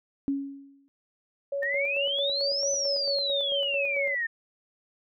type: tone with exponential decay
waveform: sine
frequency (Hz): 277.2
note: C#4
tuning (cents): 0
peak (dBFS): -22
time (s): 0.28-0.88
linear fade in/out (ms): 0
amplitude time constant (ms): 130
type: tone with tremolo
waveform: sine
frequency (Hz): 560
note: C#5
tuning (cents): +18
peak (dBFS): -27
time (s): 1.52-4.15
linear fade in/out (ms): 5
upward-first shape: square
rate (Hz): 4.5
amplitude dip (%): 50
type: exponential two-way sweep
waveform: sine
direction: up then down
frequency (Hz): 1800 to 6080 to 1800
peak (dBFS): -26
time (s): 1.62-4.27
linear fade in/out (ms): 10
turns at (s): 2.71
effects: none